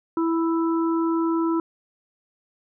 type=harmonic tone; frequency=329.8 Hz; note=E4; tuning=1 cent sharp; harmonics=1 / 3 / 4; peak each=-20 / -30 / -32 dBFS; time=0.17-1.6 s; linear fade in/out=2 ms; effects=none